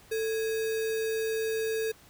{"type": "tone with sample-and-hold", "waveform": "sine", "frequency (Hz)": 443.6, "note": "A4", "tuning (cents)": 14, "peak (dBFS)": -27, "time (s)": [0.11, 1.92], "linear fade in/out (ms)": 10, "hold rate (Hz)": 2100, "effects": ["pink hiss -56 dBFS RMS until 2.09 s"]}